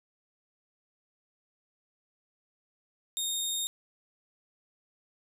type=tone; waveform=20% pulse; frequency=3692 Hz; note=A#7; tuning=17 cents flat; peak=-24 dBFS; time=3.17-3.67 s; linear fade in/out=0 ms; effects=none